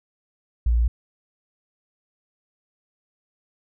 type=tone; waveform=sine; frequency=58.27 Hz; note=A#1; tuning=in tune; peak=-16 dBFS; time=0.66-0.88 s; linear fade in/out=5 ms; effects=none